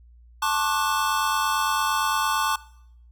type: chord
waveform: square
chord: D major seventh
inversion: second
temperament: equal with one note detuned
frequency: 880 / 1085.9 / 1174.7 / 1480 Hz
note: A5 / C#6 / D6 / F#6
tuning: 0 / -36 / 0 / 0 cents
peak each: -27 / -27 / -28 / -31 dBFS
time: 0.42-2.56 s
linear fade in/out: 5 ms
effects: noise-tail reverb RT60 0.7 s tail -20 dB re dry + added 59 Hz sine -48 dBFS peak until 3.11 s